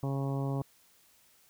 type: harmonic tone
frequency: 137.3 Hz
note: C#3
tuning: 16 cents flat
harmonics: 1 / 2 / 3 / 4 / 5 / 6 / 7 / 8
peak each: -31 / -37 / -41 / -43 / -45 / -47 / -48 / -49 dBFS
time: 0.03-0.62 s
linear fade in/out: 2 ms
effects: white hiss -64 dBFS RMS until 1.49 s